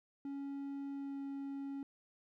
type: tone with pitch glide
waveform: triangle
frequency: 278.6 to 276.8 Hz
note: C#4 to C#4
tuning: +9 to -2 cents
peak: -38 dBFS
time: 0.25-1.83 s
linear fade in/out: 2 ms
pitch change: -11 cents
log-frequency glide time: 0.92-1.2 s
effects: none